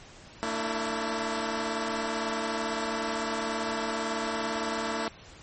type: chord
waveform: 10% pulse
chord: A suspended fourth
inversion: none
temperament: equal with one note detuned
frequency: 225.7 / 293.7 / 329.6 Hz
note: A3 / D4 / E4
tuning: +44 / 0 / 0 cents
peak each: -23 / -28 / -26 dBFS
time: 0.43-5.08 s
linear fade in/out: 0 ms
effects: pink hiss -50 dBFS RMS until 5.42 s + MP3 32 kbps